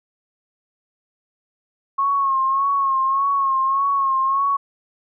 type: tone with vibrato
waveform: sine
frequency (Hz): 1089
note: C#6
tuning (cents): -31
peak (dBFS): -16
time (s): 1.98-4.57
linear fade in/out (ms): 10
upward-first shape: sine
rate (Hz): 1.7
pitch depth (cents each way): 46
effects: none